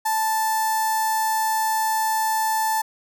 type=tone with notch filter; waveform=sawtooth; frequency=880 Hz; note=A5; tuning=in tune; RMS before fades=-22 dBFS; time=0.05-2.82 s; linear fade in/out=10 ms; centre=2900 Hz; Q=0.53; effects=none